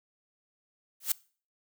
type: noise with exponential growth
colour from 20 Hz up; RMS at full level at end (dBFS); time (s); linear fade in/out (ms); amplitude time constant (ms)
blue; -22; 1-1.12; 5; 26
effects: noise-tail reverb RT60 0.4 s tail -22 dB re dry